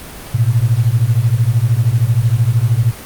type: beating tone pair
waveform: sine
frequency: 110.2 / 123.2 Hz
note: A2 / B2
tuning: +3 / -4 cents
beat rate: 13 Hz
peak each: -13 dBFS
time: 0.34-2.92 s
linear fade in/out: 10 ms
effects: pink hiss -32 dBFS RMS until 3.05 s + Opus 32 kbps